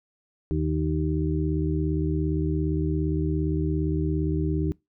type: harmonic tone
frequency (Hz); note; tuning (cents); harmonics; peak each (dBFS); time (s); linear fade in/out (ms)
77.4; D#2; -9; 1 / 2 / 4 / 5; -27 / -27 / -28 / -32; 0.51-4.72; 0
effects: noise-tail reverb RT60 0.2 s tail -23 dB re dry